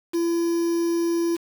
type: tone with quantisation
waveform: triangle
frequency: 338.4 Hz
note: E4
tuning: 45 cents sharp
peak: -18 dBFS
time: 0.13-1.37 s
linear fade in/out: 20 ms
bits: 6
effects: none